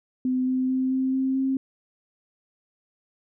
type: tone with pitch steps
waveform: sine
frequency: 255.7 / 257.8 / 259.9 / 262 / 264.1 / 266.3 Hz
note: C4 / C4 / C4 / C4 / C4 / C4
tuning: -40 / -26 / -11 / +2 / +16 / +31 cents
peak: -21 dBFS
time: 0.25-1.57 s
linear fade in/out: 2 ms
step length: 220 ms
effects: none